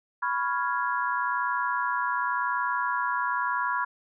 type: chord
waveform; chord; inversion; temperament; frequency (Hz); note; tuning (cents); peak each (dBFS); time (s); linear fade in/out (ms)
sine; C# dominant seventh; third; equal; 987.8 / 1108.7 / 1396.9 / 1661.2; B5 / C#6 / E#6 / G#6; 0 / 0 / 0 / 0; -28 / -32 / -31 / -32; 0.22-3.85; 10
effects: none